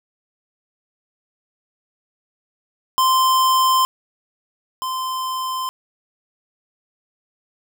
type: tone pair in turn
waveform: square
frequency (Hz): 1040 / 1036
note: C6 / C6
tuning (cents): -11 / -17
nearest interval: unison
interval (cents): 6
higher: first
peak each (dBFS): -14 / -23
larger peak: first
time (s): 2.98-3.85 / 4.82-5.69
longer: neither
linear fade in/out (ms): 0
effects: none